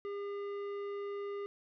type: tone with tanh clipping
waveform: sine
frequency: 403.9 Hz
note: G#4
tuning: 48 cents flat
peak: -39 dBFS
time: 0.05-1.46 s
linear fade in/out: 0 ms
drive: 12 dB
effects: none